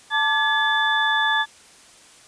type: tone cluster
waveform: sine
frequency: 882 / 1174 / 1705 / 3504 Hz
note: A5 / D6 / G#6 / A7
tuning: +4 / -1 / +45 / -8 cents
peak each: -23 / -28 / -20 / -25 dBFS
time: 0.1-1.46 s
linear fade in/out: 50 ms
effects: white hiss -49 dBFS RMS until 2.27 s + resampled to 22050 Hz